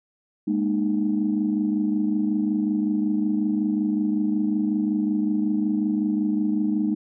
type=chord; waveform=sine; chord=Ab suspended second; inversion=none; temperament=equal with one note detuned; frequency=207.7 / 233.1 / 306.8 Hz; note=Ab3 / Bb3 / Eb4; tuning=0 / 0 / -24 cents; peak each=-23 / -27 / -23 dBFS; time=0.47-6.95 s; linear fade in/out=10 ms; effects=tanh soft clip ceiling -12 dBFS